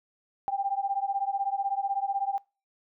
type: beating tone pair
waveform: sine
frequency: 784 / 800 Hz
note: G5 / G5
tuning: 0 / +35 cents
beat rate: 16 Hz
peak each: -29 / -30 dBFS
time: 0.48-2.38 s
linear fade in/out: 0 ms
effects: noise-tail reverb RT60 0.3 s tail -23 dB re dry